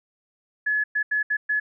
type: tone bursts at uneven times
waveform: sine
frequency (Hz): 1704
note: G#6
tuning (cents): +44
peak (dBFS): -20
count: 5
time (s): 0.66-0.84 / 0.95-1.03 / 1.11-1.23 / 1.3-1.37 / 1.49-1.6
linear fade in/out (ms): 10
effects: none